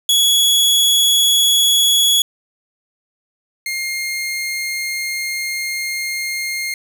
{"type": "tone pair in turn", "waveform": "sawtooth", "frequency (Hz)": [3365, 2125], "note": ["G#7", "C7"], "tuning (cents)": [22, 26], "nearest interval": "minor sixth", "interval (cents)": 796, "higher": "first", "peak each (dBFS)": [-8, -17], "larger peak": "first", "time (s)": [[0.09, 2.22], [3.66, 6.74]], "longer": "second", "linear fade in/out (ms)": 2, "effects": []}